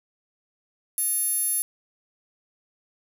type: tone with high-pass filter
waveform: sawtooth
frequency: 900 Hz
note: A5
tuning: 39 cents sharp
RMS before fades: -25 dBFS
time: 0.98-1.62 s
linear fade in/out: 0 ms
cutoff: 11000 Hz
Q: 6.7
effects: none